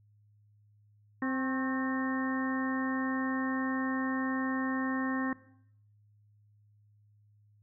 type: harmonic tone with a mistuned harmonic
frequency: 261.6 Hz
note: C4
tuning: in tune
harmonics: 1 / 2 / 3 / 4 / 5 / 6 / 7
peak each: -30 / -43 / -44 / -39 / -46 / -46 / -38 dBFS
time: 1.22-5.33 s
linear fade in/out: 2 ms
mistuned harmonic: 4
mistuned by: +50 cents
effects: noise-tail reverb RT60 0.7 s tail -18 dB re dry + added 104 Hz sine -61 dBFS peak until 7.62 s